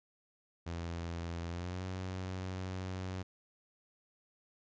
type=tone with pitch glide; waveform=sawtooth; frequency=84.8 to 93.01 Hz; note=E2 to F#2; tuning=+50 to +10 cents; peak=-34 dBFS; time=0.66-3.23 s; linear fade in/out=10 ms; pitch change=+160 cents; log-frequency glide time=1.48-1.84 s; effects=resampled to 16000 Hz